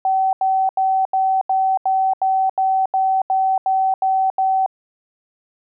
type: tone bursts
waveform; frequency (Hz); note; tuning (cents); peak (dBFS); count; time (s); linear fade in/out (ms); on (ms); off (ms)
sine; 764; G5; -45; -14; 13; 0.05-4.662; 2; 280; 81
effects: none